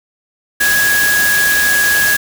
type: tone in noise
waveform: sine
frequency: 1661.2 Hz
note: G#6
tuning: in tune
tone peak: -11 dBFS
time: 0.6-2.17 s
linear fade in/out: 10 ms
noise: white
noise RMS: -17 dBFS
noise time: 0.6-2.17 s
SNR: +3 dB
effects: none